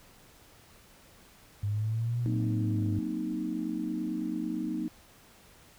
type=linear two-way sweep; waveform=sine; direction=up then down; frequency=100.8 to 120.8 to 100.8 Hz; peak=-27 dBFS; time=1.63-2.99 s; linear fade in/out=5 ms; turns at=2.2 s
type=chord; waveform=sine; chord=C half-diminished seventh; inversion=second; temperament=equal; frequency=185 / 233.1 / 261.6 / 311.1 Hz; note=Gb3 / Bb3 / C4 / Eb4; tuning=0 / 0 / 0 / 0 cents; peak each=-38 / -35 / -38 / -33 dBFS; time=2.26-4.88 s; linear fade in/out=0 ms
effects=tanh soft clip ceiling -18 dBFS + pink hiss -57 dBFS RMS until 5.78 s